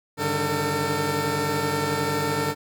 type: tone cluster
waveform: 15% pulse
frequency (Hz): 98.3 / 143.4 / 154.2 / 450.5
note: G2 / D3 / D#3 / A4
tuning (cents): +5 / -41 / -15 / +41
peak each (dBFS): -26 / -22 / -26 / -19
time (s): 0.17-2.55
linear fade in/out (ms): 50
effects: none